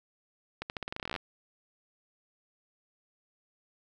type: accelerating click train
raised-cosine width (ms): 0.3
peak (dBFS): -19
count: 17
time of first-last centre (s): 0.62-1.162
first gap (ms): 79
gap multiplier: 0.87
effects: none